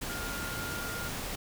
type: tone in noise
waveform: sine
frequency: 1409 Hz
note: F6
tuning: 15 cents sharp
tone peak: -39 dBFS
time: 0.09-1.09 s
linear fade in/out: 10 ms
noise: pink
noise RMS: -37 dBFS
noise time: 0.01-1.36 s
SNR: -5 dB
effects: none